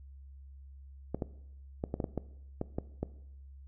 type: clicks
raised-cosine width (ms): 2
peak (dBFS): -19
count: 10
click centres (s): 1.146 / 1.222 / 1.839 / 1.941 / 2.002 / 2.042 / 2.177 / 2.614 / 2.785 / 3.03
effects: noise-tail reverb RT60 0.8 s tail -18 dB re dry + added 68 Hz sine -48 dBFS peak until 3.67 s